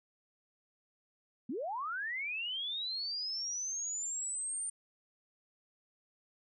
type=linear sweep; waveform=sine; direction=up; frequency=207.7 to 9010 Hz; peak=-35 dBFS; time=1.49-4.7 s; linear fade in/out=5 ms; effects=none